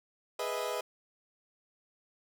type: chord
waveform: 30% pulse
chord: E major seventh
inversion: first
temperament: equal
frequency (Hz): 415.3 / 493.9 / 622.3 / 659.3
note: G#4 / B4 / D#5 / E5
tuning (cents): 0 / 0 / 0 / 0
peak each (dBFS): -37 / -34 / -35 / -39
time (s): 0.39-0.81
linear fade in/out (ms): 5
effects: none